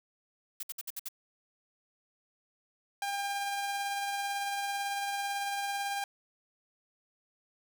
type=noise bursts; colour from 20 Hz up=blue; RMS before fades=-38 dBFS; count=6; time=0.6-1.086 s; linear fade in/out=5 ms; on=31 ms; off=60 ms
type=tone with tremolo; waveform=sawtooth; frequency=801 Hz; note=G5; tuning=37 cents sharp; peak=-27 dBFS; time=3.02-6.04 s; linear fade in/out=2 ms; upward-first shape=triangle; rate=18 Hz; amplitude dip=30%
effects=none